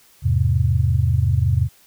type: chord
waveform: sine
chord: E augmented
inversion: none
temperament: just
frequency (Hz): 82.41 / 103.01 / 128.76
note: E2 / G#2 / B#2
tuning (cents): 0 / -14 / -27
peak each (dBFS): -19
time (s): 0.22-1.69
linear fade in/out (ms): 50
effects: white hiss -53 dBFS RMS until 1.86 s